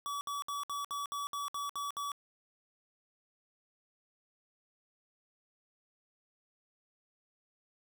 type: tone bursts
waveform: square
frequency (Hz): 1142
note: D6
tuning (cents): -49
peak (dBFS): -36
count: 10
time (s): 0.06-2.118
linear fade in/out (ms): 0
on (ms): 150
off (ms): 62
effects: none